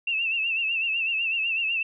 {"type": "tone with vibrato", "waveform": "sine", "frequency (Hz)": 2683, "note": "E7", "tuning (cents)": 30, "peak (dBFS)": -23, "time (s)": [0.07, 1.83], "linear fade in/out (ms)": 5, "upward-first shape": "triangle", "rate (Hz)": 8, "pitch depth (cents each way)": 90, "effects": []}